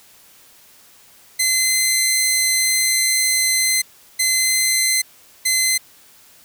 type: tone bursts at uneven times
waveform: 10% pulse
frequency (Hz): 2057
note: C7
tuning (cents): -30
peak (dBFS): -6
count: 3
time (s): 1.39-3.82 / 4.19-5.02 / 5.45-5.78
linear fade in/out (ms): 10
effects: white hiss -49 dBFS RMS until 6.44 s